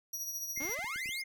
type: tone with tremolo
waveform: sawtooth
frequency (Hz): 5770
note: F#8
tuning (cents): -44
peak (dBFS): -32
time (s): 0.13-0.75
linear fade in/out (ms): 5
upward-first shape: triangle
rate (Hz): 14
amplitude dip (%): 55
type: tone with vibrato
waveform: triangle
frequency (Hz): 2093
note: C7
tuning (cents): 0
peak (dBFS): -36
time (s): 0.56-1.24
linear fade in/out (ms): 10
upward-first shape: triangle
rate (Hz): 3.6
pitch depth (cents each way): 45
type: clicks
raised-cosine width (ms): 3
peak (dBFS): -40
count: 9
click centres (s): 0.576 / 0.62 / 0.652 / 0.694 / 0.79 / 0.844 / 0.96 / 1.059 / 1.091
type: exponential sweep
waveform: sawtooth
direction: up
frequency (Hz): 257.8 to 5390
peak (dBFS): -36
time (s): 0.6-1.22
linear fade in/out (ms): 5
effects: none